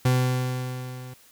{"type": "tone with level ramp", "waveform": "40% pulse", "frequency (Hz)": 127, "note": "B2", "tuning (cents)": 49, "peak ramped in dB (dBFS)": [-16, -37], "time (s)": [0.05, 1.14], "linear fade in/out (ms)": 5, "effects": ["white hiss -55 dBFS RMS until 1.31 s"]}